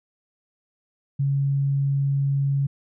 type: tone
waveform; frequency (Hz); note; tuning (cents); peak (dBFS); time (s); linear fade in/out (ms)
sine; 139; C#3; +5; -19; 1.19-2.67; 10
effects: none